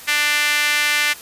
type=tone with high-pass filter; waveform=sawtooth; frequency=295.5 Hz; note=D4; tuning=11 cents sharp; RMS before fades=-18 dBFS; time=0.07-1.14 s; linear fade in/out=20 ms; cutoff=2000 Hz; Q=2.4; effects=white hiss -38 dBFS RMS until 1.21 s + resampled to 32000 Hz